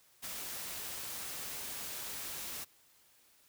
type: noise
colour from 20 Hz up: white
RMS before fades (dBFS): -42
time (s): 0.22-2.65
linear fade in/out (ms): 20
effects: white hiss -66 dBFS RMS until 3.48 s